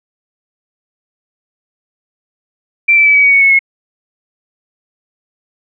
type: tone with pitch steps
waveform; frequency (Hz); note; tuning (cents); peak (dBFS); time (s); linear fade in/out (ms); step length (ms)
sine; 2349 / 2323 / 2298 / 2273 / 2248 / 2224 / 2199 / 2175; D7 / D7 / D7 / C#7 / C#7 / C#7 / C#7 / C#7; 0 / -20 / -38 / +43 / +24 / +5 / -14 / -33; -5; 2.88-3.592; 10; 89
effects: none